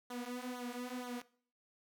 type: tone with flanger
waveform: sawtooth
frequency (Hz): 246.9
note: B3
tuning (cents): 0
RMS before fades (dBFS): -43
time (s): 0.1-1.22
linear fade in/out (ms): 5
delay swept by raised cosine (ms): 0.39 to 5.39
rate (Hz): 2.1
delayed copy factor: -0.8
effects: noise-tail reverb RT60 0.5 s tail -20 dB re dry